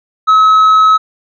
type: tone with tanh clipping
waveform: sine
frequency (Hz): 1285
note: E6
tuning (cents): -45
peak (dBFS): -5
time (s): 0.27-0.98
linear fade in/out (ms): 20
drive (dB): 3
effects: none